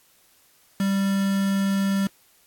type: tone with quantisation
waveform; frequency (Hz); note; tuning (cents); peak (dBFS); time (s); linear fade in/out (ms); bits
triangle; 196; G3; 0; -18; 0.8-2.07; 2; 5
effects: white hiss -59 dBFS RMS until 2.46 s + AAC 64 kbps

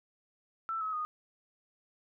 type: tone with pitch steps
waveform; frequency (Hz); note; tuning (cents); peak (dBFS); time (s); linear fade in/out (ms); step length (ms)
sine; 1330 / 1281.7 / 1235.2; E6 / E6 / D#6; +15 / -49 / -13; -32; 0.69-1.05; 0; 120
effects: none

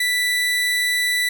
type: tone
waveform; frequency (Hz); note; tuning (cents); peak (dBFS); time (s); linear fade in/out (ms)
30% pulse; 1975.5; B6; 0; -15; 0-1.29; 5
effects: 9-bit

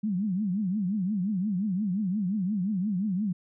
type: tone with vibrato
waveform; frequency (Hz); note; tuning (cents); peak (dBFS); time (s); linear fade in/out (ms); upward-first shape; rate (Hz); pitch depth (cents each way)
sine; 196.4; G3; +4; -25; 0.03-3.33; 10; triangle; 5.7; 230
effects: none

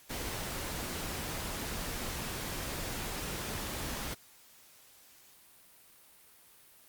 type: noise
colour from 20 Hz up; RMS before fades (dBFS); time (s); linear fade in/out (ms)
pink; -38; 0.09-4.15; 20
effects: white hiss -59 dBFS RMS until 6.88 s + Opus 48 kbps

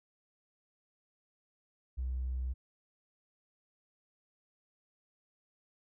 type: tone with tanh clipping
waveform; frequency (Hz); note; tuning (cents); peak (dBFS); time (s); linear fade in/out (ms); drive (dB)
triangle; 63.5; B1; +49; -32; 1.97-2.54; 20; 2
effects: none

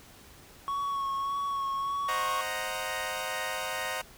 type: tone with vibrato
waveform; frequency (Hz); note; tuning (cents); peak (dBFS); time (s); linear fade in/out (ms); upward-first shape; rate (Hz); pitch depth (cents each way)
triangle; 1108.7; C#6; 0; -27; 0.68-2.41; 0; sine; 1.7; 23
type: chord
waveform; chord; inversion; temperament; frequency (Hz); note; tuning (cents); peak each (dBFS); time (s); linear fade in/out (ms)
15% pulse; C half-diminished seventh; none; equal; 523.3 / 622.3 / 740 / 932.3; C5 / Eb5 / Gb5 / Bb5; 0 / 0 / 0 / 0; -31; 2.08-4.02; 10
effects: pink hiss -53 dBFS RMS until 4.17 s

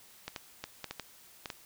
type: clicks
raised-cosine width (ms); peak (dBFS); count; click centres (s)
0.2; -20; 8; 0.28 / 0.362 / 0.64 / 0.843 / 0.91 / 0.997 / 1.458 / 1.502
effects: white hiss -57 dBFS RMS until 1.65 s

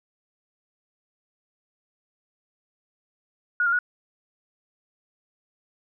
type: tone with pitch steps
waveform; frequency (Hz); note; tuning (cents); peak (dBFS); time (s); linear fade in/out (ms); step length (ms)
sine; 1446 / 1392 / 1458; F#6 / F6 / F#6; -40 / -6 / -26; -19; 3.6-3.789; 2; 63
effects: none

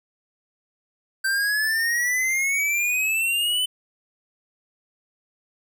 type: exponential sweep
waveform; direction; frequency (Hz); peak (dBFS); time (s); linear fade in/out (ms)
square; up; 1554 to 3035; -21; 1.24-3.66; 10
effects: none

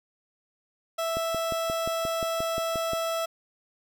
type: tone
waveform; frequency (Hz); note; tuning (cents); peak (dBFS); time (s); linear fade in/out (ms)
30% pulse; 659.3; E5; 0; -24; 0.98-3.26; 10
type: click train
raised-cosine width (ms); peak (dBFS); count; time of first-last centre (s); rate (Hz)
2; -21; 11; 1.17-2.934; 5.67
effects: none

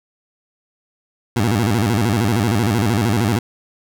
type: tone with vibrato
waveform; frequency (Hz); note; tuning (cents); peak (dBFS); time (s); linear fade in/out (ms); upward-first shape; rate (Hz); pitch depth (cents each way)
20% pulse; 109; A2; -16; -10; 1.36-3.39; 5; square; 13; 160
effects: none

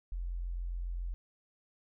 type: tone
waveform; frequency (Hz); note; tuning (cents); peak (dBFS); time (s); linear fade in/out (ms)
sine; 43.65; F1; 0; -34; 0.12-1.14; 0
effects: none

